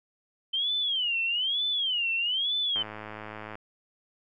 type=tone with vibrato; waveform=sine; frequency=3076 Hz; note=G7; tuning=33 cents flat; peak=-25 dBFS; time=0.53-2.83 s; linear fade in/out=10 ms; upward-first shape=sine; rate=1.1 Hz; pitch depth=230 cents each way
type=click train; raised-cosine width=0.5 ms; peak=-24 dBFS; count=86; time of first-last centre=2.76-3.554 s; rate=107 Hz
effects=none